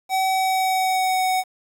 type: tone with pitch glide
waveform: square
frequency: 760 to 746.5 Hz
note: F#5 to F#5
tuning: +46 to +15 cents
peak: -19 dBFS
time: 0.09-1.44 s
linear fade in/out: 50 ms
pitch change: -31 cents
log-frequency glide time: 0.28-1.25 s
effects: 8-bit